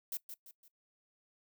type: noise with echo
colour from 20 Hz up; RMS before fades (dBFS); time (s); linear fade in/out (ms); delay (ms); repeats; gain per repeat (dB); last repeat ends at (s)
violet; -38; 0.12-0.17; 2; 170; 3; -8; 0.68
effects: noise-tail reverb RT60 0.1 s tail -19 dB re dry